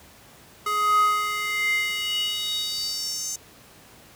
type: tone with high-pass filter sweep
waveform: square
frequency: 418.4 Hz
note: G#4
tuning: 13 cents sharp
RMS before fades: -25 dBFS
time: 0.66-3.36 s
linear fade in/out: 5 ms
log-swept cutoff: 990 to 6600 Hz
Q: 6.5
effects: pink hiss -50 dBFS RMS until 4.15 s + high-pass 60 Hz 12 dB/octave